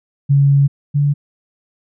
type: tone pair in turn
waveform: sine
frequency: 140.2 / 143.89 Hz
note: C#3 / D3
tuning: +20 / -35 cents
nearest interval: unison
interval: 45 cents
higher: second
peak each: -8 / -11 dBFS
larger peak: first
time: 0.29-0.68 / 0.94-1.14 s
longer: first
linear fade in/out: 20 ms
effects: none